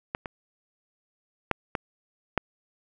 clicks, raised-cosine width 0.5 ms, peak -13 / -19 / -7 / -12 / -7 dBFS, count 5, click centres 0.149 / 0.258 / 1.513 / 1.752 / 2.377 s, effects none

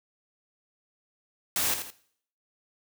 white noise with echo, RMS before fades -27 dBFS, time 1.56-1.74 s, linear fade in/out 2 ms, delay 82 ms, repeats 2, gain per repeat -8 dB, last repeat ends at 1.904 s, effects noise-tail reverb RT60 0.6 s tail -18 dB re dry

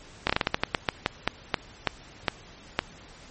slowing click train, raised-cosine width 0.3 ms, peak -5 dBFS, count 16, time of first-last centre 0.27-2.79 s, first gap 25 ms, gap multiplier 1.24, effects pink hiss -49 dBFS RMS until 3.3 s + MP3 32 kbps

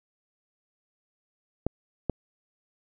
clicks, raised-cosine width 2 ms, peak -12 dBFS, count 2, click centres 1.666 / 2.097 s, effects none

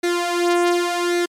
sawtooth tone with flanger, 349.2 Hz, F4, in tune, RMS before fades -19 dBFS, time 0.03-1.26 s, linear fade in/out 10 ms, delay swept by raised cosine 0.49 to 2.99 ms, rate 0.88 Hz, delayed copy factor +0.7, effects low-pass 10000 Hz 12 dB/octave + MP3 96 kbps

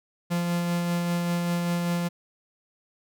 45% pulse tone with tremolo, 173.2 Hz, F3, 14 cents flat, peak -23 dBFS, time 0.3-2.09 s, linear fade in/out 20 ms, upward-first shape sine, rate 5.1 Hz, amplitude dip 25%, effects none

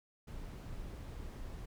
brown noise, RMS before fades -45 dBFS, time 0.27-1.66 s, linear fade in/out 10 ms, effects none

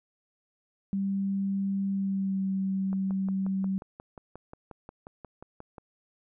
sine tone with pitch glide, 196 to 192.19 Hz, G3 to G3, 0 to -34 cents, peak -26 dBFS, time 0.93-3.78 s, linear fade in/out 0 ms, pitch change -34 cents, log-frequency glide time 1.9-2.45 s
click train, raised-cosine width 1 ms, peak -29 dBFS, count 17, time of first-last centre 2.93-5.782 s, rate 5.61 Hz
effects none

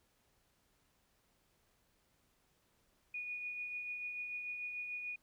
sine tone with tremolo, 2459 Hz, D#7, 21 cents flat, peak -38 dBFS, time 3.14-5.16 s, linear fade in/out 5 ms, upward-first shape triangle, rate 6.8 Hz, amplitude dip 40%, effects pink hiss -75 dBFS RMS until 5.22 s

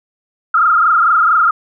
sine tone with frequency modulation, 1325 Hz, E6, 9 cents sharp, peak -8 dBFS, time 0.54-1.51 s, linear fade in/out 5 ms, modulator 24.4 Hz, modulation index 3.5, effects none

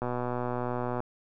click train, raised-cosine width 1 ms, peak -18 dBFS, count 122, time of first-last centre 0.02-1.004 s, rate 123 Hz, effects none

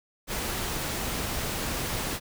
pink noise, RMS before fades -31 dBFS, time 0.27-2.2 s, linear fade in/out 50 ms, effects none

